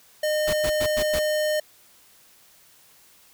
square tone, 610 Hz, D#5, 34 cents flat, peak -22 dBFS, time 0.23-1.6 s, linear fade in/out 5 ms
pink noise bursts, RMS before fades -29 dBFS, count 5, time 0.47-1.195 s, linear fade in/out 10 ms, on 65 ms, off 100 ms
effects white hiss -55 dBFS RMS until 3.33 s

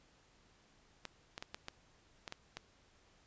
clicks, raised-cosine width 0.2 ms, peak -25 dBFS, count 8, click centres 1.053 / 1.379 / 1.425 / 1.545 / 1.684 / 2.278 / 2.324 / 2.57 s, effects pink hiss -68 dBFS RMS until 3.26 s + resampled to 16000 Hz

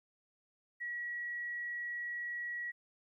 sine tone, 1921 Hz, B6, 48 cents flat, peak -37 dBFS, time 0.8-2.72 s, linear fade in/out 20 ms, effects 13-bit

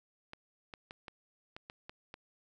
clicks, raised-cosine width 0.3 ms, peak -29 dBFS, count 8, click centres 0.334 / 0.738 / 0.909 / 1.082 / 1.565 / 1.699 / 1.895 / 2.141 s, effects none

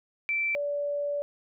sine tone pair in turn, 2335 / 577.5 Hz, D7 / D5, -11 / -29 cents, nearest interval 2 octaves, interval 2418 cents, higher first, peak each -25 / -27 dBFS, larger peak first, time 0.29-0.55 / 0.55-1.22 s, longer second, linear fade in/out 0 ms, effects none

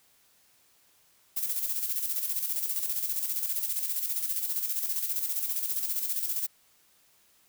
violet noise with tremolo, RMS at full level -29 dBFS, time 1.36-6.47 s, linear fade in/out 10 ms, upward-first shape square, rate 15 Hz, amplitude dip 50%, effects white hiss -64 dBFS RMS until 7.48 s

